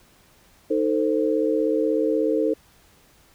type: chord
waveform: sine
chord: A diminished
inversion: second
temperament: equal with one note detuned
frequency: 311.1 / 446.9 / 523.3 Hz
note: Eb4 / A4 / C5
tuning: 0 / +27 / 0 cents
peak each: -23 / -22 / -25 dBFS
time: 0.7-2.54 s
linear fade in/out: 10 ms
effects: pink hiss -56 dBFS RMS until 3.34 s